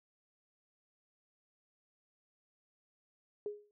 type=tone with exponential decay; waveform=sine; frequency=415.3 Hz; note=G#4; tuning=in tune; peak=-33 dBFS; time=3.46-3.71 s; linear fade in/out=1 ms; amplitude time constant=53 ms; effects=none